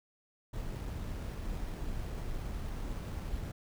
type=noise with sample-and-hold; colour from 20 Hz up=brown; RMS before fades=-38 dBFS; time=0.53-3.52 s; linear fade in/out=10 ms; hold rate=7350 Hz; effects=none